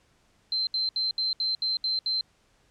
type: tone bursts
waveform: sine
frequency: 4108 Hz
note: C8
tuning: 33 cents flat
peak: -24 dBFS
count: 8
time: 0.52-2.21 s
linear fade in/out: 2 ms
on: 150 ms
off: 70 ms
effects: pink hiss -65 dBFS RMS until 2.7 s + low-pass 8000 Hz 12 dB/octave